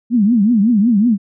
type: tone with vibrato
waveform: sine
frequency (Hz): 219.9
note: A3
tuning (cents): -1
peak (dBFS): -9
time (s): 0.1-1.18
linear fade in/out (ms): 50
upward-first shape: triangle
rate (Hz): 5.4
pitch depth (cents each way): 250
effects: none